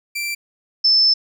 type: tone pair in turn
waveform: sawtooth / sine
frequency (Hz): 2349 / 5273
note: D7 / E8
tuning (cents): 0 / 0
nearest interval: octave + major second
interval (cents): 1400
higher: second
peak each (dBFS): -19 / -11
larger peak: second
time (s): 0.15-0.35 / 0.84-1.14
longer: second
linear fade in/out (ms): 10
effects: none